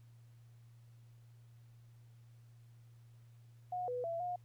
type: tone with pitch steps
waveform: sine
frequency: 724 / 494.3 / 671 / 715 Hz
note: F#5 / B4 / E5 / F5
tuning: -38 / +1 / +31 / +41 cents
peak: -36 dBFS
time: 3.72-4.36 s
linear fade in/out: 5 ms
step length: 160 ms
effects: added 117 Hz sine -57 dBFS peak until 4.44 s + pink hiss -75 dBFS RMS until 4.44 s